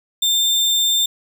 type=tone with sample-and-hold; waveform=sine; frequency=3591 Hz; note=A7; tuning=35 cents sharp; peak=-14 dBFS; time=0.22-1.06 s; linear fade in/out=5 ms; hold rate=11025 Hz; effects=none